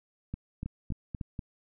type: two click trains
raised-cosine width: 5 ms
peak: -22 / -23 dBFS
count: 4 / 4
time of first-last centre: 0.34-1.212 / 0.66-1.392 s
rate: 3.44 / 4.1 Hz
effects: none